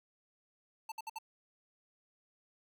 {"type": "tone bursts", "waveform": "square", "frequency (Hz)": 887, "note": "A5", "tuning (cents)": 14, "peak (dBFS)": -40, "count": 4, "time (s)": [0.89, 1.186], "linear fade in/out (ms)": 5, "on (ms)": 29, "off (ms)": 60, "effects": []}